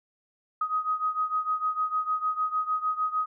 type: beating tone pair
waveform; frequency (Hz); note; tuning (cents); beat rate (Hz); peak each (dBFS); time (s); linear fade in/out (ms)
sine; 1254 / 1260.6; D#6 / D#6; +13 / +22; 6.6; -27 / -30; 0.61-3.26; 5
effects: none